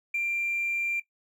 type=tone with hard clipping; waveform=sine; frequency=2373 Hz; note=D7; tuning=17 cents sharp; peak=-26 dBFS; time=0.14-1 s; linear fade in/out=5 ms; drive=1 dB; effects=noise-tail reverb RT60 0.1 s tail -17 dB re dry